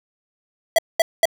square tone bursts, 659.3 Hz, E5, in tune, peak -12 dBFS, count 3, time 0.76-1.255 s, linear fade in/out 2 ms, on 25 ms, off 210 ms, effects none

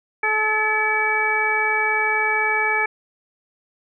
harmonic tone with a mistuned harmonic, 431 Hz, A4, 36 cents flat, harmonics 1 / 2 / 3 / 4 / 5, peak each -28 / -24 / -28 / -23 / -21 dBFS, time 0.23-2.86 s, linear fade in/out 5 ms, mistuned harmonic 5, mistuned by +100 cents, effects none

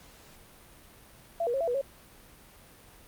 sine tone with pitch steps, 675 / 478.1 / 542 / 668 / 487.2 / 550 Hz, E5 / A#4 / C#5 / E5 / B4 / C#5, +41 / +44 / -39 / +23 / -24 / -14 cents, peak -26 dBFS, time 1.4-1.814 s, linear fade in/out 5 ms, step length 69 ms, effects pink hiss -54 dBFS RMS until 3.07 s + Opus 48 kbps

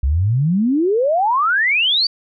sine exponential sweep, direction up, 62.8 to 4699 Hz, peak -13 dBFS, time 0.03-2.07 s, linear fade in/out 5 ms, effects none

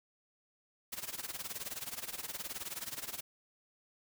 white noise with tremolo, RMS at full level -39 dBFS, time 0.92-3.21 s, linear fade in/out 10 ms, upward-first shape sine, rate 19 Hz, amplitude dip 85%, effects none

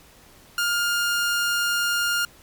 sawtooth tone, 1410 Hz, F6, 16 cents sharp, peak -17 dBFS, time 0.58-2.25 s, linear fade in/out 2 ms, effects pink hiss -51 dBFS RMS until 2.42 s + MP3 96 kbps

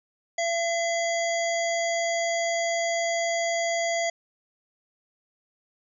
harmonic tone with a mistuned harmonic, 677 Hz, E5, 46 cents sharp, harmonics 1 / 3 / 5 / 7 / 9 / 10, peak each -25 / -30 / -38 / -39 / -41 / -35 dBFS, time 0.38-4.1 s, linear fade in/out 5 ms, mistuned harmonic 5, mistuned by -39 cents, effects none

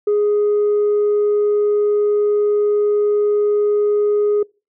sine tone, 415.3 Hz, G#4, in tune, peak -11 dBFS, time 0.07-4.43 s, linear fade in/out 5 ms, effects noise-tail reverb RT60 0.3 s tail -26 dB re dry + tanh soft clip ceiling -11 dBFS

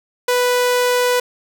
sawtooth tone, 493.9 Hz, B4, in tune, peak -10 dBFS, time 0.28-1.2 s, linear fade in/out 5 ms, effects none

